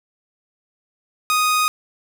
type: tone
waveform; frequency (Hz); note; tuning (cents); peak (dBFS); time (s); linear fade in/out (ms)
sawtooth; 1244.5; D#6; 0; -12; 1.3-1.68; 0
effects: none